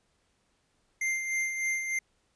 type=tone with tremolo; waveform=square; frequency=2096 Hz; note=C7; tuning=2 cents sharp; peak=-27 dBFS; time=1.01-1.99 s; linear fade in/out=5 ms; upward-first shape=sine; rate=3.3 Hz; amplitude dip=50%; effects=pink hiss -72 dBFS RMS until 2.35 s + resampled to 22050 Hz